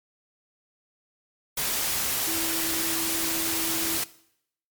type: tone in noise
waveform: sine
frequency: 327.8 Hz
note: E4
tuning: 10 cents flat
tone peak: -33 dBFS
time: 2.27-3.98 s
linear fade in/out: 5 ms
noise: white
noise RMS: -27 dBFS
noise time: 1.57-4.04 s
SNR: -9 dB
effects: noise-tail reverb RT60 0.7 s tail -19 dB re dry + MP3 96 kbps